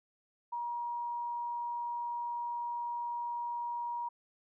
sine tone, 952 Hz, A#5, 36 cents sharp, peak -34 dBFS, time 0.52-4.09 s, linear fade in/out 10 ms, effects none

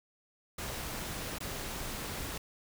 pink noise with dropouts, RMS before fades -39 dBFS, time 0.58-2.38 s, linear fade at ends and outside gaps 5 ms, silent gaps 1.385-1.404 s, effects none

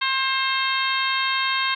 harmonic tone with a mistuned harmonic, 531 Hz, C5, 25 cents sharp, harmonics 2 / 3 / 4 / 5 / 6 / 7 / 8, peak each -25 / -27 / -28 / -29 / -30 / -30 / -31 dBFS, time 0.01-1.75 s, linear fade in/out 10 ms, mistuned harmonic 8, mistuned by +17 cents, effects none

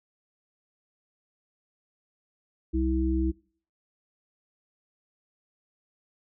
harmonic tone, 65 Hz, C2, 11 cents flat, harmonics 1 / 3 / 5, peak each -26 / -35 / -26 dBFS, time 2.73-3.32 s, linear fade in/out 20 ms, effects noise-tail reverb RT60 0.5 s tail -24 dB re dry

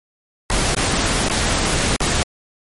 pink noise with dropouts, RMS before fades -18 dBFS, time 0.5-2.23 s, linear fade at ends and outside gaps 0 ms, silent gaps 0.747-0.768 / 1.285-1.298 / 1.962-2.004 s, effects MP3 48 kbps

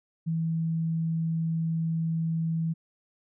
sine tone, 163.2 Hz, E3, 17 cents flat, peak -25 dBFS, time 0.26-2.74 s, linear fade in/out 20 ms, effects none

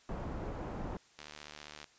pink low-pass noise, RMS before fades -40 dBFS, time 0.09-0.97 s, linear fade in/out 2 ms, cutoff 970 Hz, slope 12 dB/octave
click train, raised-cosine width 0.2 ms, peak -29 dBFS, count 50, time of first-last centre 1.19-1.842 s, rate 75.1 Hz
effects white hiss -64 dBFS RMS until 1.98 s + resampled to 16000 Hz

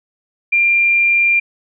sine tone, 2386 Hz, D7, 27 cents sharp, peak -10 dBFS, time 0.52-1.4 s, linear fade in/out 10 ms, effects none

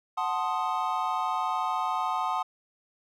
triangle chord, F# diminished seventh, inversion none, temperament equal, 740 / 880 / 1046.5 / 1244.5 Hz, F#5 / A5 / C6 / Eb6, 0 / 0 / 0 / 0 cents, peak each -30 dBFS, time 0.17-2.43 s, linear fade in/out 10 ms, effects none

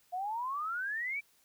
sine exponential sweep, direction up, 701 to 2357 Hz, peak -33 dBFS, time 0.12-1.21 s, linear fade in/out 20 ms, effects white hiss -68 dBFS RMS until 1.44 s

